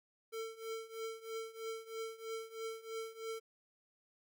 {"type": "tone with tremolo", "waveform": "square", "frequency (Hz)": 448.4, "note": "A4", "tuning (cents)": 33, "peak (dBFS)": -39, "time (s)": [0.32, 3.4], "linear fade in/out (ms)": 20, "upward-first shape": "triangle", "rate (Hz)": 3.1, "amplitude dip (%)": 90, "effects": []}